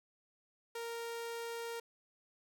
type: tone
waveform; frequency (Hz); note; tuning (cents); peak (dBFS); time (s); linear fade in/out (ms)
sawtooth; 464.9; A#4; -5; -36; 0.75-1.8; 5
effects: none